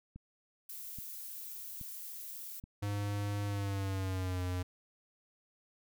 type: click train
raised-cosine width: 5 ms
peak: -35 dBFS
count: 4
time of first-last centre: 0.16-2.639 s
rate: 1.21 Hz
type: noise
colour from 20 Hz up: violet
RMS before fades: -45 dBFS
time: 0.69-2.6 s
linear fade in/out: 5 ms
type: tone with pitch glide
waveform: square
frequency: 102.1 to 90.44 Hz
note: G#2 to F#2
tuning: -29 to -39 cents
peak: -34 dBFS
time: 2.82-4.63 s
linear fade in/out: 10 ms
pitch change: -210 cents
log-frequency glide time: 3.46-4.43 s
effects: none